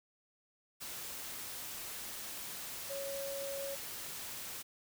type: tone in noise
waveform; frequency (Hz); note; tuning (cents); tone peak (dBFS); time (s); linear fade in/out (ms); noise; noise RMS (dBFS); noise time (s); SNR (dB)
sine; 554.4; C#5; 0; -39; 2.89-3.76; 20; white; -44; 0.8-4.63; +2
effects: none